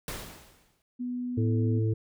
pink noise with exponential decay, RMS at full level -34 dBFS, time 0.08-0.82 s, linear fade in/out 1 ms, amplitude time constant 160 ms
sine tone, 246.9 Hz, B3, in tune, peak -30 dBFS, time 0.99-1.8 s, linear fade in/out 20 ms
harmonic tone, 110 Hz, A2, in tune, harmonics 1 / 3 / 4, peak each -24 / -34 / -35 dBFS, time 1.37-1.94 s, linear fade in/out 10 ms
effects none

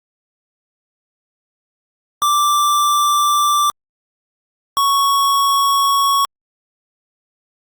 square tone pair in turn, 1174.7 / 1111.4 Hz, D6 / C#6, 0 / +4 cents, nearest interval minor second, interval 96 cents, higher first, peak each -13 dBFS, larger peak neither, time 2.22-3.7 / 4.77-6.25 s, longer neither, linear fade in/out 0 ms, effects Opus 48 kbps

